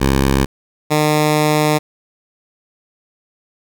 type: tone pair in turn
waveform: 10% pulse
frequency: 67.6 / 151.76 Hz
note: C#2 / D#3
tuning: -43 / -43 cents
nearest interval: octave + major second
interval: 1400 cents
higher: second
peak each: -4 dBFS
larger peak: neither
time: 0-0.46 / 0.9-1.79 s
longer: second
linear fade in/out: 20 ms
effects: none